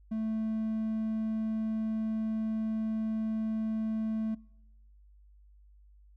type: tone with hard clipping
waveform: triangle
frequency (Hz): 220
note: A3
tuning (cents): 0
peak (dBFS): -31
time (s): 0.11-4.35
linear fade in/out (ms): 10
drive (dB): 6
effects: noise-tail reverb RT60 0.9 s tail -25 dB re dry + added 50 Hz sine -55 dBFS peak until 6.16 s